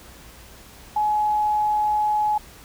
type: tone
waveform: sine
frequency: 845 Hz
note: G#5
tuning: 30 cents sharp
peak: -18 dBFS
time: 0.96-2.38 s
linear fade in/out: 5 ms
effects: added 60 Hz sine -50 dBFS peak until 2.64 s + pink hiss -46 dBFS RMS until 2.64 s